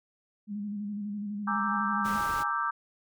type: tone with vibrato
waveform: sine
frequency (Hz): 205.8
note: G#3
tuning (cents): -16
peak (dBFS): -32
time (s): 0.47-2.21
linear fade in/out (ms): 50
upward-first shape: square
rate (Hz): 12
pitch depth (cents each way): 34
type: tone with tremolo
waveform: sine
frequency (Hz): 829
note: G#5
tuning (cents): -3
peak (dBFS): -36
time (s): 1.47-2.51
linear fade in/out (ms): 2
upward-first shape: sine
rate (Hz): 4.4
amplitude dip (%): 80
type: chord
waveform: sine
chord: E half-diminished seventh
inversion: second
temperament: equal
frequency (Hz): 932.3 / 1174.7 / 1318.5 / 1568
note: Bb5 / D6 / E6 / G6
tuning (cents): 0 / 0 / 0 / 0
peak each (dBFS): -35 / -30 / -33 / -34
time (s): 1.47-2.71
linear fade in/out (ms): 10
type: noise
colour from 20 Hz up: pink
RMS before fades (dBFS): -40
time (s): 2.04-2.44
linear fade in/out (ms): 20
effects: none